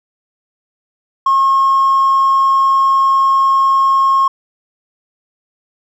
sine tone with hard clipping, 1081 Hz, C#6, 44 cents flat, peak -9 dBFS, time 1.26-4.28 s, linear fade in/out 5 ms, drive 1 dB, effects none

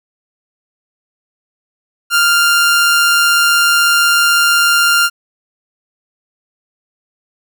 sawtooth tone with amplitude modulation, 1396.9 Hz, F6, in tune, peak -4 dBFS, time 2.1-5.1 s, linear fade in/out 50 ms, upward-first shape sine, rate 156 Hz, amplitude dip 25%, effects none

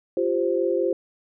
sine chord, F suspended second, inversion none, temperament equal with one note detuned, 347.4 / 392 / 523.3 Hz, F4 / G4 / C5, -9 / 0 / 0 cents, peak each -24 / -25 / -24 dBFS, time 0.17-0.93 s, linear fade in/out 2 ms, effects none

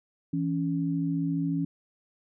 sine tone pair together, 164.81 / 279.1 Hz, E3 / C#4, 0 / +12 cents, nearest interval major sixth, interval 912 cents, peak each -28 dBFS, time 0.33-1.65 s, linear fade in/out 5 ms, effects none

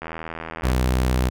click train, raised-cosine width 0.5 ms, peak -16 dBFS, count 57, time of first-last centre 0.02-0.708 s, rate 81.4 Hz
sawtooth tone, 63.2 Hz, B1, 41 cents sharp, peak -14 dBFS, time 0.63-1.3 s, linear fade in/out 20 ms
effects none

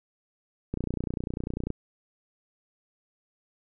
click train, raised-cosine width 3 ms, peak -17 dBFS, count 30, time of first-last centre 0.74-1.703 s, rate 30.1 Hz, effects none

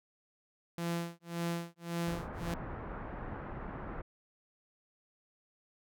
sawtooth tone with tremolo, 170 Hz, F3, 46 cents flat, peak -28 dBFS, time 0.78-2.54 s, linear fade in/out 0 ms, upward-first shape sine, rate 1.8 Hz, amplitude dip 100%
pink low-pass noise, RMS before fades -42 dBFS, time 2.07-4.02 s, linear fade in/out 10 ms, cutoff 1600 Hz, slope 24 dB/octave
effects none

